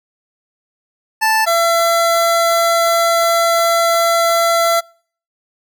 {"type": "tone pair in turn", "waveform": "25% pulse", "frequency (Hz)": [880, 674.3], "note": ["A5", "E5"], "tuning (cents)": [0, 39], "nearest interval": "perfect fourth", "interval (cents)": 461, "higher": "first", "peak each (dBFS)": -8, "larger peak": "neither", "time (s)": [[1.21, 1.46], [1.46, 4.81]], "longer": "second", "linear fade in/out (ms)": 20, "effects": ["noise-tail reverb RT60 0.5 s tail -26 dB re dry"]}